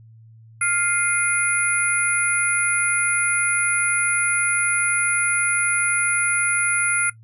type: tone cluster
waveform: sine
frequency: 1399 / 2098 / 2455 / 10250 Hz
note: F6 / C7 / D#7 / E9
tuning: +3 / +4 / -24 / -50 cents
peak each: -22 / -25 / -29 / -21 dBFS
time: 0.61-7.1 s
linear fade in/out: 5 ms
effects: noise-tail reverb RT60 0.1 s tail -18 dB re dry + added 112 Hz sine -44 dBFS peak until 7.23 s